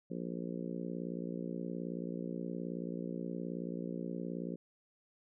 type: harmonic tone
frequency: 58.8 Hz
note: A#1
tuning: 16 cents sharp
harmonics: 3 / 4 / 5 / 6 / 7 / 8 / 9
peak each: -41 / -43 / -45 / -47 / -48 / -49 / -50 dBFS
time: 0.1-4.56 s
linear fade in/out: 10 ms
effects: none